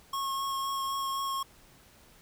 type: tone with vibrato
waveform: square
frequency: 1089 Hz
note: C#6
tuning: 31 cents flat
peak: -31 dBFS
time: 0.13-1.43 s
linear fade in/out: 5 ms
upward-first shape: triangle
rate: 3.9 Hz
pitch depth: 14 cents each way
effects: pink hiss -58 dBFS RMS until 2.21 s